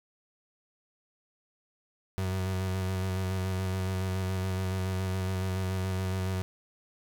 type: tone with vibrato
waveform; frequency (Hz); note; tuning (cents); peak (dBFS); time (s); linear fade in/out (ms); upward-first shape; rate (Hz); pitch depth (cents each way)
35% pulse; 93.8; F#2; +24; -27; 2.18-6.42; 0; square; 7.1; 19
effects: none